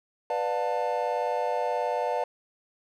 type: chord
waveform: triangle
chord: B half-diminished seventh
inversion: none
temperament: just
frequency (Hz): 493.9 / 592.7 / 711.2 / 889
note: B4 / D5 / F5 / A5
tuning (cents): 0 / +16 / +31 / +18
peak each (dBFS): -29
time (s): 0.3-2.24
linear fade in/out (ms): 2
effects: none